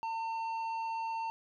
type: tone with tanh clipping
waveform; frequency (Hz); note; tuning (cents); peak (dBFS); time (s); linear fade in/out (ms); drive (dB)
sine; 904; A5; +47; -35; 0.03-1.3; 0; 8
effects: none